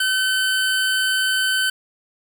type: tone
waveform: 25% pulse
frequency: 1527 Hz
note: G6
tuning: 46 cents flat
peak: -14 dBFS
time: 0-1.7 s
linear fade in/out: 5 ms
effects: 7-bit